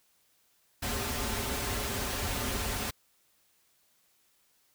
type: noise with comb filter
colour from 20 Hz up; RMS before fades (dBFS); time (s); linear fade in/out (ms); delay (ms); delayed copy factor
pink; -33; 0.82-2.91; 10; 6.2; -0.75
effects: white hiss -69 dBFS RMS until 4.74 s